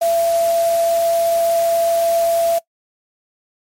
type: tone in noise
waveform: sine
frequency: 673 Hz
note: E5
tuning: 36 cents sharp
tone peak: -13 dBFS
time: 0.01-2.59 s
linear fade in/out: 10 ms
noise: white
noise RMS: -30 dBFS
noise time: 0.01-2.59 s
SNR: +14 dB
effects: noise-tail reverb RT60 0.1 s tail -21 dB re dry + MP3 64 kbps